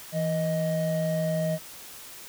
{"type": "tone pair together", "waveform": "triangle", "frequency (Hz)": [164.81, 625.8], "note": ["E3", "D#5"], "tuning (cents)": [0, 10], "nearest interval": "octave + major seventh", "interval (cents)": 2310, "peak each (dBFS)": -25, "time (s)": [0.12, 1.59], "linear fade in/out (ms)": 50, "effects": ["white hiss -44 dBFS RMS until 2.28 s"]}